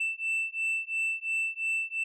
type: beating tone pair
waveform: sine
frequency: 2662 / 2664.9 Hz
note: E7 / E7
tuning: +16 / +18 cents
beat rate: 2.9 Hz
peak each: -29 dBFS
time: 0-2.04 s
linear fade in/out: 10 ms
effects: tanh soft clip ceiling -25 dBFS